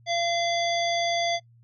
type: harmonic tone with a mistuned harmonic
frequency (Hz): 685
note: F5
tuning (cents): -34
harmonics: 1 / 3 / 5 / 7 / 9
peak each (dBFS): -25 / -30 / -31 / -35 / -38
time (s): 0.06-1.4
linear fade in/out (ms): 50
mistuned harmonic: 7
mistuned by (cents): -26
effects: noise-tail reverb RT60 0.1 s tail -22 dB re dry + added 117 Hz sine -53 dBFS peak until 1.63 s